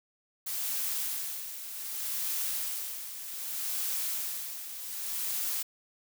blue noise with tremolo, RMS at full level -32 dBFS, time 0.46-5.63 s, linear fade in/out 10 ms, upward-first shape sine, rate 0.65 Hz, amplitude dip 65%, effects none

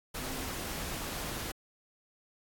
sine tone in noise, 261.6 Hz, C4, in tune, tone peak -44 dBFS, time 0.21-0.47 s, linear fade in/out 10 ms, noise pink, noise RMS -38 dBFS, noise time 0.14-1.52 s, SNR -9 dB, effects AAC 64 kbps

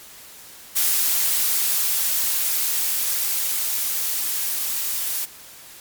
blue noise with level ramp, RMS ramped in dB -19 to -25 dBFS, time 0.75-5.26 s, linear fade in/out 20 ms, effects white hiss -43 dBFS RMS until 5.8 s + MP3 96 kbps

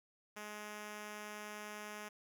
5% pulse tone, 210 Hz, G#3, 19 cents sharp, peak -34 dBFS, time 0.36-2.09 s, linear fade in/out 10 ms, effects none

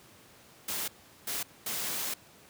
white noise bursts at uneven times, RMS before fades -34 dBFS, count 3, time 0.68-0.88 / 1.27-1.43 / 1.66-2.14 s, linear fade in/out 5 ms, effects pink hiss -56 dBFS RMS until 2.49 s + high-pass 100 Hz 12 dB/octave

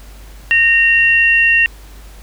sine tone pair together, 1848.4 / 2748 Hz, A#6 / F7, -15 / -29 cents, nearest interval perfect fifth, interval 686 cents, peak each -11 dBFS, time 0.51-1.66 s, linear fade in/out 0 ms, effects added 50 Hz sine -34 dBFS peak until 2.22 s + pink hiss -43 dBFS RMS until 2.22 s

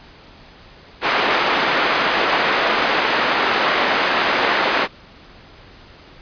white band-pass noise, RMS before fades -18 dBFS, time 1.01-4.88 s, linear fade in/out 50 ms, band 310 to 2000 Hz, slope 12 dB/octave, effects pink hiss -44 dBFS RMS until 6.21 s + resampled to 11025 Hz

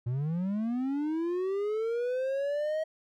triangle linear sweep, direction up, 115.5 to 637 Hz, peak -26 dBFS, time 0.06-2.84 s, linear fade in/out 10 ms, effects none

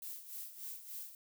violet noise with tremolo, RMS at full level -44 dBFS, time 0.02-1.15 s, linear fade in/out 2 ms, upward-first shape sine, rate 3.4 Hz, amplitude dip 70%, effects none

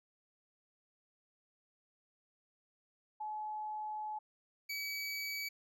sine / 25% pulse tone pair in turn, 854 / 2280 Hz, G#5 / C#7, +48 / +48 cents, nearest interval octave + perfect fourth, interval 1700 cents, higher second, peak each -38 / -34 dBFS, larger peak second, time 3.2-4.19 / 4.69-5.49 s, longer first, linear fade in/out 10 ms, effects none

